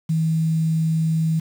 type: tone with quantisation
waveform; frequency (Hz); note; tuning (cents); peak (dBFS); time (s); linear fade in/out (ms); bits
sine; 160.7; E3; -44; -17; 0.09-1.4; 10; 7
effects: none